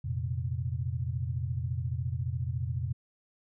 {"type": "chord", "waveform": "sine", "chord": "F suspended fourth", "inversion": "none", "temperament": "equal", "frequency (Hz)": [87.31, 116.54, 130.81], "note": ["F2", "Bb2", "C3"], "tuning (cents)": [0, 0, 0], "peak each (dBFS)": -34, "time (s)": [0.04, 2.93], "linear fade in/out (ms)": 10, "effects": []}